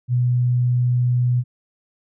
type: tone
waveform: sine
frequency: 123.4 Hz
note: B2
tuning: 1 cent flat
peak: -15 dBFS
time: 0.08-1.44 s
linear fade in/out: 50 ms
effects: none